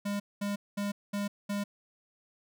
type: tone bursts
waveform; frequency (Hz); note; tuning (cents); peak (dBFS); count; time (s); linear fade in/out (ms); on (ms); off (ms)
square; 202.9; G#3; -40; -31; 5; 0.05-1.64; 10; 150; 210
effects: none